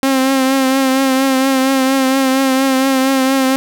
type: tone with vibrato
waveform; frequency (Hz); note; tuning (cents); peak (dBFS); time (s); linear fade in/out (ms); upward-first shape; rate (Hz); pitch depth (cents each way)
sawtooth; 265.8; C4; +27; -7; 0.03-3.56; 0; triangle; 4.3; 41
effects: none